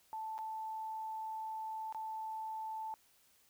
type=tone with dropouts; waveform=sine; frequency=879 Hz; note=A5; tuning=2 cents flat; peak=-39 dBFS; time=0.13-2.94 s; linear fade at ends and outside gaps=0 ms; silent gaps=0.38-0.388 / 1.925-1.947 s; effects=white hiss -69 dBFS RMS until 3.49 s